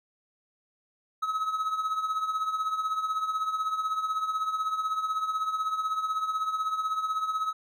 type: tone with tremolo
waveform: triangle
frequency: 1282 Hz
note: E6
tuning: 49 cents flat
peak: -22 dBFS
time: 1.22-7.53 s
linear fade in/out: 10 ms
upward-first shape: triangle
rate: 16 Hz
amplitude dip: 70%
effects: none